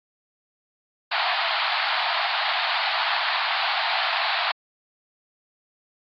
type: band-pass noise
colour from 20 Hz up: pink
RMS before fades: -24 dBFS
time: 1.11-4.52 s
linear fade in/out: 10 ms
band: 660 to 4600 Hz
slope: 96 dB/octave
effects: AAC 64 kbps